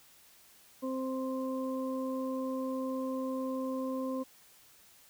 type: harmonic tone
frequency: 261.6 Hz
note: C4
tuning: in tune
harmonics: 1 / 2 / 4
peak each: -34 / -37 / -43 dBFS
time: 0.82-4.24 s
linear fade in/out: 20 ms
effects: white hiss -60 dBFS RMS until 5.09 s